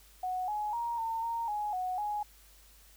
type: tone with pitch steps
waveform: sine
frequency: 737 / 841 / 939 / 906 / 925 / 836 / 736 / 834 Hz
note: F#5 / G#5 / A#5 / A#5 / A#5 / G#5 / F#5 / G#5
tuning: -7 / +22 / +12 / -50 / -14 / +11 / -9 / +7 cents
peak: -31 dBFS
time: 0.23-2.23 s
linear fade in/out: 5 ms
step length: 250 ms
effects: added 50 Hz sine -59 dBFS peak until 2.96 s + white hiss -60 dBFS RMS until 2.96 s